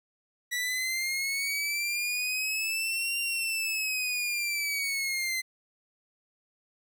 sawtooth linear two-way sweep, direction up then down, 1947 to 2777 to 2051 Hz, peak -25 dBFS, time 0.51-5.42 s, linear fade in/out 20 ms, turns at 3.19 s, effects 11-bit

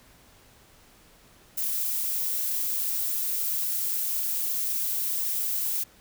violet noise, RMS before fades -28 dBFS, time 1.57-5.84 s, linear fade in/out 10 ms, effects pink hiss -56 dBFS RMS until 6 s

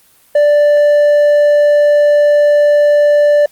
sine tone with hard clipping, 587.3 Hz, D5, in tune, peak -7 dBFS, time 0.35-3.46 s, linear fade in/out 5 ms, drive 3 dB, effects white hiss -49 dBFS RMS until 3.51 s + Opus 24 kbps

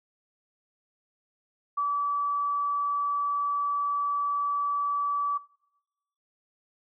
sine tone, 1151 Hz, D6, 35 cents flat, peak -24 dBFS, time 1.77-5.38 s, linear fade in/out 10 ms, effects noise-tail reverb RT60 0.9 s tail -23 dB re dry

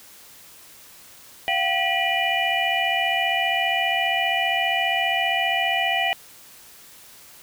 sine tone cluster, 693 / 768 / 1947 / 2413 / 2951 Hz, F5 / G5 / B6 / D7 / F#7, -14 / -36 / -25 / +46 / -5 cents, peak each -26 dBFS, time 1.48-6.13 s, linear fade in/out 0 ms, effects white hiss -47 dBFS RMS until 7.42 s

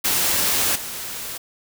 white noise with level steps, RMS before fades -20 / -31 dBFS, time 0.04-1.38 s, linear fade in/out 10 ms, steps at 0.75 s, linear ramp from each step 10 ms, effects none

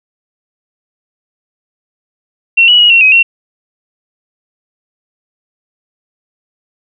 sine tone with pitch steps, 2723 / 2931 / 2899 / 2727 / 2533 / 2728 Hz, F7 / F#7 / F#7 / F7 / D#7 / F7, -44 / -17 / -36 / -42 / +30 / -41 cents, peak -3 dBFS, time 2.57-3.23 s, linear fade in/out 10 ms, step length 110 ms, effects none

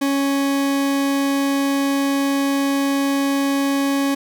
40% pulse tone, 277.2 Hz, C#4, in tune, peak -16 dBFS, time 0.01-4.15 s, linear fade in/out 10 ms, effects none

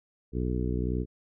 harmonic tone, 61.7 Hz, B1, 1 cent flat, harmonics 1 / 2 / 3 / 4 / 5 / 6 / 7, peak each -30 / -33 / -35 / -36 / -37 / -38 / -38 dBFS, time 0.32-1.06 s, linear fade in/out 50 ms, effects none

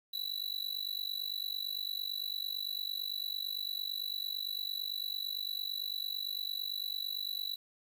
square tone with amplitude modulation, 3951 Hz, B7, in tune, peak -32 dBFS, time 0.13-7.56 s, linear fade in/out 10 ms, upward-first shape sine, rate 48.9 Hz, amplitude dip 95%, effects 10-bit

